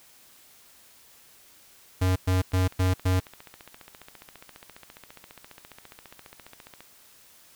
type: tone bursts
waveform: square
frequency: 92.5 Hz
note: F#2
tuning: in tune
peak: -21 dBFS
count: 5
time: 2.01-3.2 s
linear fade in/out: 10 ms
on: 150 ms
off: 110 ms
type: click train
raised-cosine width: 0.3 ms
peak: -28 dBFS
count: 64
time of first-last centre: 2.52-6.806 s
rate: 14.7 Hz
effects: white hiss -55 dBFS RMS until 7.55 s